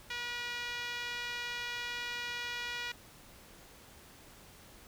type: tone with band-pass filter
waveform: 5% pulse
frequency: 482.1 Hz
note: B4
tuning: 42 cents flat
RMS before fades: -39 dBFS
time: 0.1-2.92 s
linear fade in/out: 5 ms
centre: 2000 Hz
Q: 1.1
effects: pink hiss -56 dBFS RMS until 4.87 s